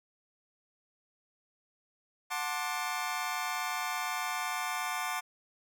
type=chord; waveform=25% pulse; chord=D dominant seventh; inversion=first; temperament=just; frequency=734.2 / 881 / 1057.2 / 1174.7 Hz; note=F#5 / A5 / C6 / D6; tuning=-14 / +2 / +18 / 0 cents; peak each=-34 / -35 / -35 / -34 dBFS; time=2.3-5.21 s; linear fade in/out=20 ms; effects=none